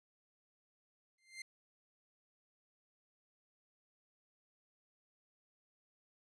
sawtooth tone with exponential growth, 2092 Hz, C7, 1 cent flat, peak -38 dBFS, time 1.18-1.42 s, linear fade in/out 5 ms, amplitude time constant 51 ms, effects resampled to 24000 Hz

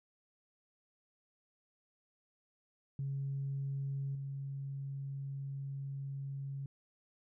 sine tone with level steps, 137.8 Hz, C#3, 10 cents flat, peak -34 / -38 dBFS, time 2.99-6.66 s, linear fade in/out 2 ms, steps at 4.15 s, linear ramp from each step 2 ms, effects tanh soft clip ceiling -30 dBFS

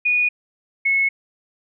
sine tone pair in turn, 2461 / 2190 Hz, D#7 / C#7, -20 / -22 cents, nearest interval major second, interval 202 cents, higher first, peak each -15 dBFS, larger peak neither, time 0.05-0.29 / 0.85-1.09 s, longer neither, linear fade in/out 10 ms, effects none

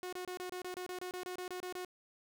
sawtooth tone bursts, 363.7 Hz, F#4, 30 cents flat, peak -36 dBFS, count 15, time 0.03-1.848 s, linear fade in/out 0 ms, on 96 ms, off 27 ms, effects none

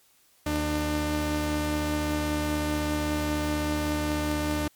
sawtooth tone pair together, 76.14 / 299.5 Hz, D#2 / D4, -37 / +34 cents, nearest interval 2 octaves, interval 2371 cents, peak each -26 / -23 dBFS, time 0.46-4.68 s, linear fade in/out 5 ms, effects white hiss -62 dBFS RMS until 4.75 s + MP3 96 kbps

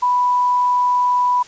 sine tone, 987.8 Hz, B5, in tune, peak -13 dBFS, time 0.02-1.43 s, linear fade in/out 10 ms, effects white hiss -42 dBFS RMS until 1.47 s + resampled to 16000 Hz

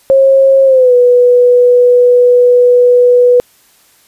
sine tone with pitch glide, 539 to 491.4 Hz, C#5 to B4, -49 to -9 cents, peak -3 dBFS, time 0.1-3.4 s, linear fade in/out 0 ms, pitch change -160 cents, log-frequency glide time 0.65-0.94 s, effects white hiss -48 dBFS RMS until 4.07 s + resampled to 32000 Hz

